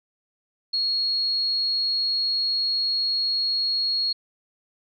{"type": "tone", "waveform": "sine", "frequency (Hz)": 4308, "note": "C8", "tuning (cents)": 50, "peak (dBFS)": -21, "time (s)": [0.73, 4.13], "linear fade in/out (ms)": 10, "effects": []}